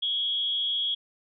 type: tone with amplitude modulation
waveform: sine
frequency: 3322 Hz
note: G#7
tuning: in tune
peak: -22 dBFS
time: 0.02-0.95 s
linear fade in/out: 10 ms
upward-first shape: sine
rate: 234 Hz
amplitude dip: 60%
effects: none